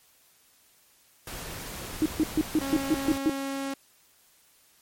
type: noise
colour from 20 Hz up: pink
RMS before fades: -38 dBFS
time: 1.27-3.18 s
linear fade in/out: 2 ms
type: tone bursts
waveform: sine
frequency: 311.1 Hz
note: D#4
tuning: in tune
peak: -19 dBFS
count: 8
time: 2.02-3.296 s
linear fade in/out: 0 ms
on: 37 ms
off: 140 ms
type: tone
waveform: sawtooth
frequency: 273.6 Hz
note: C#4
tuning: 23 cents flat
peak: -26 dBFS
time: 2.61-3.74 s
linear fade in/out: 5 ms
effects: white hiss -61 dBFS RMS until 4.81 s + MP3 64 kbps